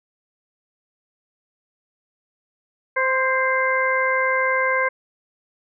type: harmonic tone with a mistuned harmonic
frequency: 521 Hz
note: C5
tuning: 7 cents flat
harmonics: 1 / 2 / 3 / 4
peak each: -23 / -23 / -23 / -23 dBFS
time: 2.96-4.89 s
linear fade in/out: 10 ms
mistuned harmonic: 3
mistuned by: +28 cents
effects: none